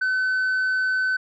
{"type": "tone", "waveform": "sine", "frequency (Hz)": 1517, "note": "F#6", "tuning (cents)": 43, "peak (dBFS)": -17, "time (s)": [0.01, 1.17], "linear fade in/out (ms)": 10, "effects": ["tanh soft clip ceiling -19 dBFS"]}